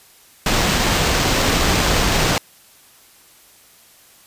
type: noise with sample-and-hold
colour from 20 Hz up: pink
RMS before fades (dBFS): -17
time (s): 0.46-2.38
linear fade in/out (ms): 2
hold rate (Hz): 11025
effects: white hiss -49 dBFS RMS until 4.26 s + resampled to 32000 Hz